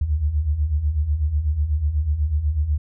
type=beating tone pair; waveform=sine; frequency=69.3 / 77.4 Hz; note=C#2 / D#2; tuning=0 / -9 cents; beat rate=8.1 Hz; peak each=-25 / -19 dBFS; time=0.01-2.78 s; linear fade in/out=5 ms; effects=none